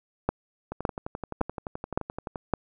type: two click trains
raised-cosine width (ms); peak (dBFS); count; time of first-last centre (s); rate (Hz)
1; -9 / -19; 5 / 20; 0.29-2.537 / 0.72-2.358; 1.78 / 11.6
effects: none